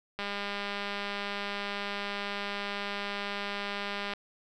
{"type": "click train", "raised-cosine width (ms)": 0.3, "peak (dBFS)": -19, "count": 798, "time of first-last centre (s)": [0.19, 4.136], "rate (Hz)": 202, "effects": []}